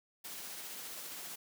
white noise with tremolo, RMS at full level -44 dBFS, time 0.24-1.36 s, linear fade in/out 10 ms, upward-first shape triangle, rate 15 Hz, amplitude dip 25%, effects high-pass 150 Hz 12 dB/octave

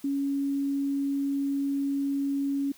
sine tone, 278.5 Hz, C#4, 8 cents sharp, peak -25 dBFS, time 0.04-2.72 s, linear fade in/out 5 ms, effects white hiss -55 dBFS RMS until 2.77 s

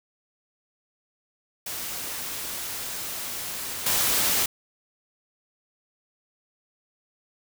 white noise with level steps, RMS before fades -33 / -23 dBFS, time 1.66-4.46 s, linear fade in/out 5 ms, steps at 3.86 s, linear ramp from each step 5 ms, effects none

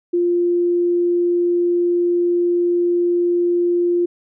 sine tone, 349.2 Hz, F4, in tune, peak -14 dBFS, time 0.13-4.06 s, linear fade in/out 10 ms, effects none

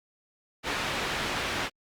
white low-pass noise, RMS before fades -31 dBFS, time 0.63-1.7 s, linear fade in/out 50 ms, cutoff 2700 Hz, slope 12 dB/octave, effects Opus 48 kbps

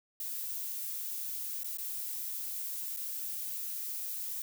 violet noise with dropouts, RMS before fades -38 dBFS, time 0.2-4.42 s, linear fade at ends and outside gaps 1 ms, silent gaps 1.633-1.644 / 1.772-1.784 / 2.964-2.971 s, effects none

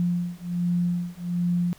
sine beating tone pair, 174.61 / 175.91 Hz, F3 / F3, 0 / +13 cents, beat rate 1.3 Hz, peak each -26 dBFS, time 0-1.73 s, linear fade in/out 0 ms, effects pink hiss -53 dBFS RMS until 1.78 s

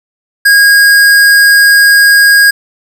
square tone, 1635 Hz, G#6, 28 cents flat, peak -3 dBFS, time 0.45-2.51 s, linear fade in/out 10 ms, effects none

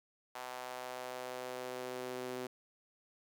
sawtooth tone with high-pass filter sweep, 126.4 Hz, B2, 41 cents sharp, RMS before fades -43 dBFS, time 0.35-2.47 s, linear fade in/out 5 ms, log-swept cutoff 800 to 340 Hz, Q 1.9, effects none

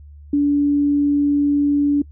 sine tone, 287.9 Hz, D4, 34 cents flat, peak -13 dBFS, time 0.33-2.02 s, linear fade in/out 5 ms, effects noise-tail reverb RT60 0.1 s tail -24 dB re dry + added 73 Hz sine -38 dBFS peak until 2.11 s

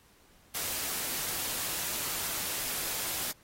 white noise, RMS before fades -34 dBFS, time 0.54-3.32 s, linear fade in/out 10 ms, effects pink hiss -62 dBFS RMS until 3.43 s + AAC 48 kbps

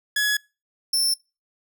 sawtooth tone pair in turn, 1688 / 5365 Hz, G#6 / E8, +28 / +30 cents, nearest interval octave + minor sixth, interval 2002 cents, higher second, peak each -16 dBFS, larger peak neither, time 0.16-0.37 / 0.93-1.14 s, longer neither, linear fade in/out 5 ms, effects noise-tail reverb RT60 0.3 s tail -26 dB re dry

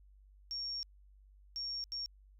sine tone bursts at uneven times, 5530 Hz, F8, 18 cents flat, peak -37 dBFS, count 3, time 0.51-0.83 / 1.56-1.84 / 1.92-2.06 s, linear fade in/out 0 ms, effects added 49 Hz sine -58 dBFS peak until 2.39 s

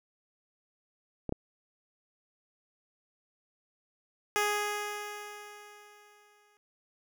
clicks, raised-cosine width 2 ms, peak -20 / -17 dBFS, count 2, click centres 1.293 / 1.324 s
10% pulse tone with exponential decay, 415.3 Hz, G#4, in tune, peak -17 dBFS, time 4.36-6.57 s, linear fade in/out 0 ms, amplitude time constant 480 ms
effects none

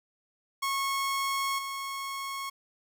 sawtooth tone with level steps, 1095 Hz, C#6, 22 cents flat, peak -24 / -30 dBFS, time 0.62-2.5 s, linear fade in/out 10 ms, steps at 1.58 s, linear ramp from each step 10 ms, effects none

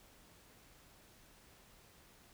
silence, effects pink hiss -63 dBFS RMS until 2.33 s

